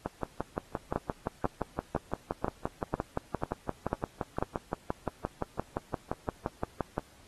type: two click trains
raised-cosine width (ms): 1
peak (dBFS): -16 / -14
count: 41 / 8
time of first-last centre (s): 0.06-6.98 / 0.96-4.425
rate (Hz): 5.78 / 2.02
effects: pink hiss -59 dBFS RMS until 7.27 s + AAC 32 kbps